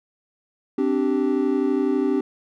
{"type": "chord", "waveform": "triangle", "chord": "C suspended second", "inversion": "none", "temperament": "equal with one note detuned", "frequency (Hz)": [261.6, 293.7, 388.8], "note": ["C4", "D4", "G4"], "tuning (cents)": [0, 0, -14], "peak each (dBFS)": -21, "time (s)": [0.78, 2.21], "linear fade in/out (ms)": 5, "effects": []}